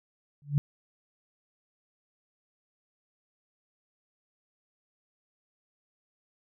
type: tone with exponential growth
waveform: sine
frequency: 144.2 Hz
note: D3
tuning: 31 cents flat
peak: -17 dBFS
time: 0.42-0.58 s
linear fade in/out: 0 ms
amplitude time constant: 33 ms
effects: none